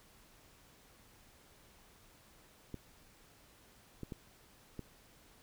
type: clicks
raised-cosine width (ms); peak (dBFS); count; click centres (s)
3; -29; 4; 2.743 / 4.033 / 4.122 / 4.793
effects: pink hiss -63 dBFS RMS until 5.42 s